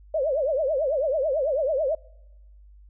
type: tone with vibrato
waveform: sine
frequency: 578 Hz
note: D5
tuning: 28 cents flat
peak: -21 dBFS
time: 0.14-1.95 s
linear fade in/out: 5 ms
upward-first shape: triangle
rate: 9.1 Hz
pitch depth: 250 cents each way
effects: noise-tail reverb RT60 1.0 s tail -26 dB re dry + added 50 Hz sine -47 dBFS peak until 2.89 s